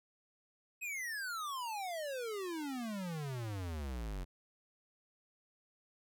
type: exponential sweep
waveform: square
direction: down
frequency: 2573 to 43.65 Hz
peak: -39 dBFS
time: 0.81-4.25 s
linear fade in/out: 20 ms
effects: none